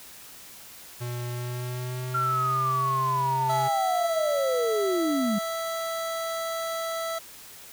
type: tone with pitch glide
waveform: square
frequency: 121.5 to 132.5 Hz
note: B2 to C3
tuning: -28 to +22 cents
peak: -31 dBFS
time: 1-3.69 s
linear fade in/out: 20 ms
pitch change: +150 cents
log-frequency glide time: 1.3-2.88 s
type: linear sweep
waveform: sine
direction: down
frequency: 1377 to 196.1 Hz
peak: -23 dBFS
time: 2.14-5.39 s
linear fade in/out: 10 ms
type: tone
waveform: 25% pulse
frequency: 659.3 Hz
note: E5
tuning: in tune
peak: -25 dBFS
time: 3.49-7.19 s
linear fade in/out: 10 ms
effects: white hiss -46 dBFS RMS until 7.72 s